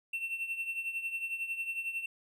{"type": "tone with tremolo", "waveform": "triangle", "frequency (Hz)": 2700, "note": "E7", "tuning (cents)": 41, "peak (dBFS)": -29, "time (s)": [0.13, 2.06], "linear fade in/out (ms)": 5, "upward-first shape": "triangle", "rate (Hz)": 11, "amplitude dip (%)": 75, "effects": []}